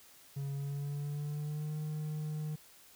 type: tone with pitch glide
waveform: triangle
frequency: 139.4 to 152.9 Hz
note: C#3 to D#3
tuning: +10 to -30 cents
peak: -33 dBFS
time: 0.36-2.56 s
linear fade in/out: 10 ms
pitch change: +160 cents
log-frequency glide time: 0.53-1.76 s
effects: white hiss -59 dBFS RMS until 2.95 s